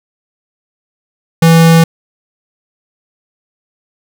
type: tone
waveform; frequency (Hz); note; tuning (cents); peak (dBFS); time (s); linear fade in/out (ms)
square; 164.81; E3; 0; -4; 1.42-1.84; 5
effects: none